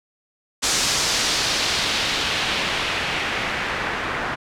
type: noise with low-pass filter sweep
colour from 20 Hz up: white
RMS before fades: -23 dBFS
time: 0.62-4.36 s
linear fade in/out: 20 ms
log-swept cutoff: 6600 to 1600 Hz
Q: 1.3
effects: none